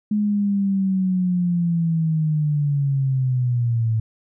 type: linear sweep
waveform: sine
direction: down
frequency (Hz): 211.2 to 110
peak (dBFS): -17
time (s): 0.11-4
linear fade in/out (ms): 5
effects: none